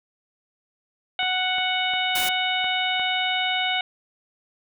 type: harmonic tone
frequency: 740 Hz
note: F#5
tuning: in tune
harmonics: 1 / 2 / 3 / 4 / 5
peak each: -27 / -30 / -27 / -27 / -29 dBFS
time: 1.19-3.81 s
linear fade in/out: 2 ms
type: click train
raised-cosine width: 0.5 ms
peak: -22 dBFS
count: 6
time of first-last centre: 1.23-2.997 s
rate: 2.83 Hz
type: noise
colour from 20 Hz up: white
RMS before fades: -28 dBFS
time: 2.15-2.29 s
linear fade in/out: 5 ms
effects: none